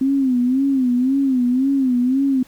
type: tone with vibrato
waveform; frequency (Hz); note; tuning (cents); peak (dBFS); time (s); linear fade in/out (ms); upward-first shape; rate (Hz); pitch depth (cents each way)
sine; 260; C4; -11; -14; 0.01-2.43; 5; sine; 1.9; 110
effects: pink hiss -50 dBFS RMS until 2.47 s